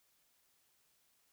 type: silence
effects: white hiss -74 dBFS RMS until 1.32 s